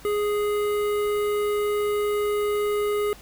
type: tone with notch filter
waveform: square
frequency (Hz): 415.3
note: G#4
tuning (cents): 0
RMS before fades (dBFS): -24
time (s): 0.05-3.13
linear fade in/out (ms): 0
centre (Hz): 5400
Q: 0.59
effects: added 50 Hz sine -50 dBFS peak until 3.21 s + pink hiss -48 dBFS RMS until 3.21 s